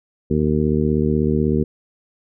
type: harmonic tone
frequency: 76.2 Hz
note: D#2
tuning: 36 cents flat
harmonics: 1 / 2 / 3 / 4 / 5 / 6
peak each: -24 / -21 / -20 / -26 / -22 / -26 dBFS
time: 0.3-1.64 s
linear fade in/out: 10 ms
effects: none